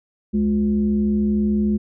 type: tone with frequency modulation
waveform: sine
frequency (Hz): 210.8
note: G#3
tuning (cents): +26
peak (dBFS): -16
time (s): 0.33-1.78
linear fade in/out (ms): 20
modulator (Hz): 145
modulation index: 0.53
effects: none